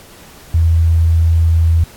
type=tone; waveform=sine; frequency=82.41 Hz; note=E2; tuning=in tune; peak=-8 dBFS; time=0.54-1.84 s; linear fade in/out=5 ms; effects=pink hiss -40 dBFS RMS until 1.96 s + AAC 64 kbps